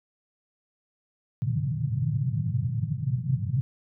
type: band-pass noise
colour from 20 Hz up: pink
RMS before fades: -27 dBFS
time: 1.42-3.61 s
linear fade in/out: 0 ms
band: 110 to 150 Hz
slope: 48 dB/octave
effects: none